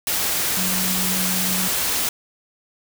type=tone in noise; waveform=sine; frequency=185 Hz; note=F#3; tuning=in tune; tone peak=-26 dBFS; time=0.57-1.68 s; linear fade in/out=2 ms; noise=white; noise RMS=-22 dBFS; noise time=0.07-2.09 s; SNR=-7 dB; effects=none